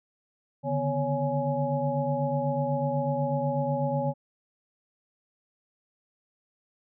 sine tone cluster, 142.3 / 150.4 / 246.8 / 559 / 837 Hz, C#3 / D3 / B3 / C#5 / G#5, +46 / +42 / -1 / +14 / +13 cents, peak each -31 / -32 / -33 / -29 / -32 dBFS, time 0.63-4.14 s, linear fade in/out 50 ms, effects none

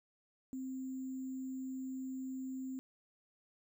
sine tone with sample-and-hold, 261.6 Hz, C4, in tune, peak -39 dBFS, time 0.53-2.79 s, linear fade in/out 0 ms, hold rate 7350 Hz, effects none

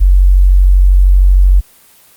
sine tone, 46.47 Hz, F#1, 8 cents sharp, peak -3 dBFS, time 0-1.61 s, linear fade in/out 20 ms, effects white hiss -44 dBFS RMS until 2.16 s + Opus 24 kbps

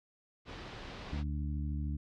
pink low-pass noise, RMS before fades -46 dBFS, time 0.45-1.24 s, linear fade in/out 50 ms, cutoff 4500 Hz, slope 24 dB/octave
harmonic tone, 73.42 Hz, D2, in tune, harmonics 1 / 2 / 3 / 4, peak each -34 / -40 / -44 / -46 dBFS, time 1.12-1.97 s, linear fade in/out 10 ms
effects none

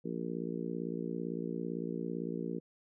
harmonic tone, 57.8 Hz, A#1, 14 cents flat, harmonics 3 / 4 / 5 / 6 / 7 / 8, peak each -40 / -41 / -42 / -43 / -43 / -44 dBFS, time 0.04-2.6 s, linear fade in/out 20 ms, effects none

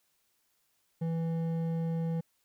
sine tone with hard clipping, 164.81 Hz, E3, in tune, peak -31 dBFS, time 1.01-2.21 s, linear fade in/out 10 ms, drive 8 dB, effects white hiss -74 dBFS RMS until 2.44 s

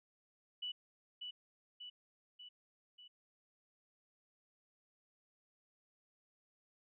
sine tone with echo, 2960 Hz, F#7, in tune, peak -39 dBFS, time 0.62-0.72 s, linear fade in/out 10 ms, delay 590 ms, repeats 4, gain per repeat -4 dB, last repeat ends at 3.08 s, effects none

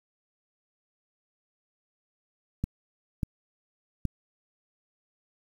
clicks, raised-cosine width 5 ms, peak -15 dBFS, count 3, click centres 2.64 / 3.232 / 4.053 s, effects 8-bit

